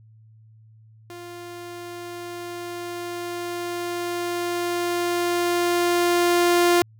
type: tone with level ramp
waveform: sawtooth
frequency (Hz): 349.2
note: F4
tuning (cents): 0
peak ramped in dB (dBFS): -33 to -11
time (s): 1.1-6.82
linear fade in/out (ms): 0
effects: added 110 Hz sine -48 dBFS peak until 6.99 s